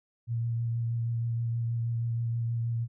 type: tone with vibrato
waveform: sine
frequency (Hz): 116.54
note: A#2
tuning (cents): 0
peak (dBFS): -27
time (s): 0.27-2.88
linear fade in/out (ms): 50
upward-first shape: triangle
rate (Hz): 6.3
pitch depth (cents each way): 20
effects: none